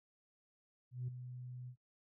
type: tone with ADSR envelope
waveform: sine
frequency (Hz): 124.9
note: B2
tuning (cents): +20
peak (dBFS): -35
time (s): 0.91-1.76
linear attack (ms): 170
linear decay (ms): 9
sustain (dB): -10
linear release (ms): 79
effects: noise-tail reverb RT60 0.1 s tail -22 dB re dry + tanh soft clip ceiling -34 dBFS